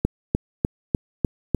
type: click train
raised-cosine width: 3 ms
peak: -5 dBFS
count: 6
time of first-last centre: 0.05-1.547 s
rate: 3.34 Hz
effects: 7-bit